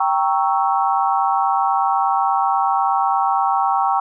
sine chord, G diminished seventh, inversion none, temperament equal, 784 / 932.3 / 1108.7 / 1318.5 Hz, G5 / Bb5 / Db6 / Fb6, 0 / 0 / 0 / 0 cents, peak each -18 / -21 / -21 / -24 dBFS, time 0-4 s, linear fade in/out 5 ms, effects none

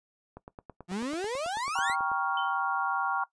click train, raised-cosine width 1 ms, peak -29 dBFS, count 17, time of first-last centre 0.37-2.117 s, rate 9.16 Hz
35% pulse exponential sweep, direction up, 170.2 to 2217 Hz, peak -29 dBFS, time 0.88-1.96 s, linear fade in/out 50 ms
sine chord, G half-diminished seventh, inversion none, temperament equal with one note detuned, 784 / 946.4 / 1108.7 / 1396.9 Hz, G5 / Bb5 / Db6 / F6, 0 / +26 / 0 / 0 cents, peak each -32 dBFS, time 1.75-3.24 s, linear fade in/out 5 ms
sine tone with exponential decay, 3067 Hz, G7, 38 cents flat, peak -33 dBFS, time 2.37-2.61 s, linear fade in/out 5 ms, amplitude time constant 51 ms
effects noise-tail reverb RT60 0.1 s tail -18 dB re dry + resampled to 22050 Hz

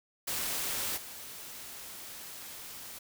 white noise with level steps, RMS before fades -34 / -45 dBFS, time 0.27-2.99 s, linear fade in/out 10 ms, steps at 0.96 s, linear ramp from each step 20 ms, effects none

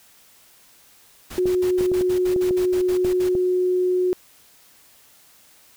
pink noise bursts, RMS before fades -36 dBFS, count 13, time 1.3-3.293 s, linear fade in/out 10 ms, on 97 ms, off 61 ms
sine tone, 364.5 Hz, F#4, 26 cents flat, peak -17 dBFS, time 1.38-4.13 s, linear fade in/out 0 ms
clicks, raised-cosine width 2 ms, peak -16 dBFS, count 8, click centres 1.457 / 1.809 / 1.917 / 2.01 / 2.362 / 2.509 / 3.048 / 3.352 s
effects white hiss -53 dBFS RMS until 5.76 s

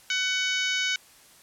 harmonic tone with a mistuned harmonic, 750 Hz, F#5, 23 cents sharp, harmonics 2 / 3 / 4 / 5 / 6 / 7 / 8 / 9, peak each -30 / -29 / -30 / -33 / -39 / -38 / -38 / -38 dBFS, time 0.1-0.96 s, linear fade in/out 2 ms, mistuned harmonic 9, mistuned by -21 cents, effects white hiss -54 dBFS RMS until 1.42 s + low-pass 12000 Hz 12 dB/octave

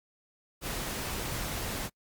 pink noise, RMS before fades -35 dBFS, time 0.61-1.9 s, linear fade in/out 50 ms, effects noise-tail reverb RT60 0.1 s tail -26 dB re dry + Opus 48 kbps

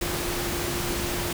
sine tone in noise, 349.2 Hz, F4, in tune, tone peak -32 dBFS, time 0.01-1.33 s, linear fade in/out 5 ms, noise pink, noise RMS -29 dBFS, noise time 0.01-1.33 s, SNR -6 dB, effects none

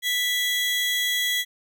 40% pulse tone pair together, 1975.5 / 3322 Hz, B6 / G#7, 0 / 0 cents, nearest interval major sixth, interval 900 cents, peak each -24 dBFS, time 0.02-1.45 s, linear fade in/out 50 ms, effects none

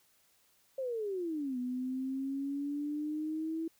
sine exponential two-way sweep, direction down then up, 544 to 246.9 to 327.8 Hz, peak -33 dBFS, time 0.78-3.68 s, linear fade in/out 5 ms, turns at 1.58 s, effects white hiss -69 dBFS RMS until 3.79 s

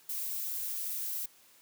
violet noise, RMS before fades -36 dBFS, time 0.09-1.26 s, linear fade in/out 5 ms, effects white hiss -61 dBFS RMS until 1.61 s + high-pass 150 Hz 12 dB/octave

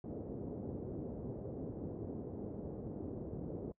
white low-pass noise, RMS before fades -43 dBFS, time 0.04-3.72 s, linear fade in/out 2 ms, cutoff 450 Hz, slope 24 dB/octave, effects noise-tail reverb RT60 0.1 s tail -25 dB re dry + high-pass 60 Hz 12 dB/octave

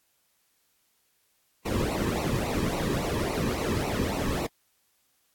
brown noise with flanger, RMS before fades -28 dBFS, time 1.65-4.47 s, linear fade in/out 10 ms, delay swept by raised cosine 0.59 to 1.43 ms, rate 3.6 Hz, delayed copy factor -0.95, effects white hiss -70 dBFS RMS until 5.34 s + AAC 64 kbps

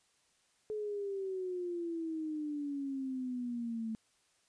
sine exponential sweep, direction down, 430.5 to 220 Hz, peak -35 dBFS, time 0.7-3.95 s, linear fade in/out 0 ms, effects white hiss -72 dBFS RMS until 4.48 s + resampled to 22050 Hz

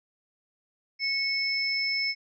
sine tone pair together, 2200 / 5258 Hz, C#7 / E8, -14 / -5 cents, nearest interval octave + minor third, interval 1509 cents, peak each -28 dBFS, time 0.99-2.15 s, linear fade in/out 50 ms, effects none

